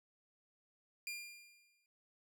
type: tone with exponential decay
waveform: sawtooth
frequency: 2400 Hz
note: D7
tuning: 37 cents sharp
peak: -36 dBFS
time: 1.07-1.86 s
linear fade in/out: 1 ms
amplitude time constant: 170 ms
effects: none